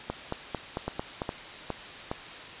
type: two click trains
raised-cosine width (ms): 1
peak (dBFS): -16 / -16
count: 6 / 4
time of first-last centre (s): 0.1-1.219 / 0.88-2.115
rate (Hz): 4.47 / 2.43
effects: white hiss -42 dBFS RMS until 2.6 s + resampled to 8000 Hz